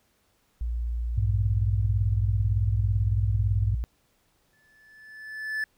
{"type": "tone", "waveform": "sine", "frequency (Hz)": 58.27, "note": "A#1", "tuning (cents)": 0, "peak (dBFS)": -26, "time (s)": [0.61, 3.84], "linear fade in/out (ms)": 0}
{"type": "tone with tremolo", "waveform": "sine", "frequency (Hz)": 101.6, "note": "G#2", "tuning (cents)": -38, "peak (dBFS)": -19, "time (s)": [1.17, 3.75], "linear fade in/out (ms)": 10, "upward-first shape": "triangle", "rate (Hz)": 18, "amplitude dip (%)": 70}
{"type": "tone with exponential growth", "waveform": "triangle", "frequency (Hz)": 1741, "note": "A6", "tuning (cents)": -19, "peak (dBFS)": -23, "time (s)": [4.53, 5.64], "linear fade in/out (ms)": 2, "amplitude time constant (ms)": 240}
{"effects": ["pink hiss -68 dBFS RMS until 5.77 s"]}